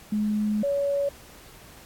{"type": "tone pair in turn", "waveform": "sine", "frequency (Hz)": [211.2, 563.8], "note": ["G#3", "C#5"], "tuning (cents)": [29, 29], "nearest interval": "octave + perfect fourth", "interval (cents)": 1700, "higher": "second", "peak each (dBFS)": -22, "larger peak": "neither", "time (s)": [[0.12, 0.63], [0.63, 1.09]], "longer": "first", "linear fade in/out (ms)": 5, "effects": ["pink hiss -49 dBFS RMS until 1.85 s", "AAC 64 kbps"]}